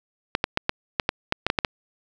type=clicks; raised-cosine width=0.3 ms; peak=-4 dBFS; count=11; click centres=0.351 / 0.441 / 0.574 / 0.694 / 0.998 / 1.091 / 1.324 / 1.466 / 1.501 / 1.588 / 1.648 s; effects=none